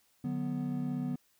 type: chord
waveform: triangle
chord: B minor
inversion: first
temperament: equal with one note detuned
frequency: 149.49 / 185 / 246.9 Hz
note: D3 / F#3 / B3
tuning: +31 / 0 / 0 cents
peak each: -35 / -37 / -32 dBFS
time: 0.24-1.16 s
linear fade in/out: 5 ms
effects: white hiss -70 dBFS RMS until 1.39 s